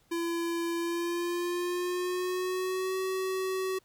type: tone with pitch glide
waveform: square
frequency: 338.1 to 377.3 Hz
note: E4 to F#4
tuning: +44 to +34 cents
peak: -30 dBFS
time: 0.11-3.79 s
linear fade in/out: 10 ms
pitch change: +190 cents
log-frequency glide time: 0.76-2.97 s
effects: pink hiss -67 dBFS RMS until 3.84 s